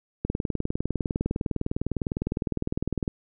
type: click train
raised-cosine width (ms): 3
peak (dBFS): -13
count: 57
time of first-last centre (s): 0.25-3.078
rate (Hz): 19.8
effects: none

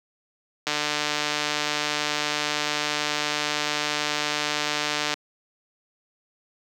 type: click train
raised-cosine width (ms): 0.2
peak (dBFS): -7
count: 667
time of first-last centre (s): 0.67-5.14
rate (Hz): 149
effects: high-pass 200 Hz 12 dB/octave + 8-bit

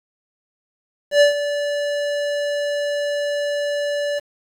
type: tone with ADSR envelope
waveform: square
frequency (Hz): 580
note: D5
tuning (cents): -22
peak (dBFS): -9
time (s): 1.11-4.2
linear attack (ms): 100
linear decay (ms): 120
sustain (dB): -12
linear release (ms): 20
effects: low-pass 6000 Hz 12 dB/octave + 7-bit

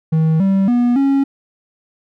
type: tone with pitch steps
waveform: triangle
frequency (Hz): 159.3 / 193.9 / 242.3 / 274.9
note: D#3 / G3 / B3 / C#4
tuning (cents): +41 / -19 / -33 / -14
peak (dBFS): -9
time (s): 0.12-1.24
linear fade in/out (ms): 10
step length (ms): 280
effects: none

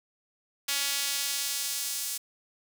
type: tone with high-pass filter sweep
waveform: sawtooth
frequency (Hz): 280.7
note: C#4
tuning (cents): +22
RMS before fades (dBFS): -31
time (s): 0.68-2.18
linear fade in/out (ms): 10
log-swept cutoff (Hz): 3000 to 7000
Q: 0.72
effects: 8-bit

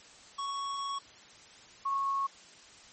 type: tone pair in turn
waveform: square / sine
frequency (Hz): 1111 / 1098.9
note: C#6 / C#6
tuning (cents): +4 / -15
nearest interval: unison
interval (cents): 19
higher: first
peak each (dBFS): -34 / -28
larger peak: second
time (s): 0.38-0.99 / 1.85-2.27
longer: first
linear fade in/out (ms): 10
effects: white hiss -54 dBFS RMS until 2.92 s + MP3 32 kbps

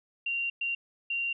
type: tone bursts at uneven times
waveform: sine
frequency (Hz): 2765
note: F7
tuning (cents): -18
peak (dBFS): -28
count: 3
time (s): 0.26-0.5 / 0.61-0.75 / 1.1-1.33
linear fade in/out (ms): 5
effects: none

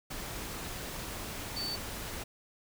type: tone in noise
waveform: sine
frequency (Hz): 4528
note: C#8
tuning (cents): +36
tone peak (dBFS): -34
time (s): 1.56-1.76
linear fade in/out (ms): 10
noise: pink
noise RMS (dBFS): -40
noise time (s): 0.1-2.24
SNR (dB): +3
effects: none

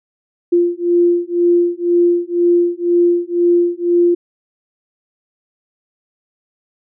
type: beating tone pair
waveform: sine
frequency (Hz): 346.8 / 348.8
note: F4 / F4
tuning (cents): -12 / -2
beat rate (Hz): 2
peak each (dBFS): -14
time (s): 0.52-4.15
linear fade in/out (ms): 10
effects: none

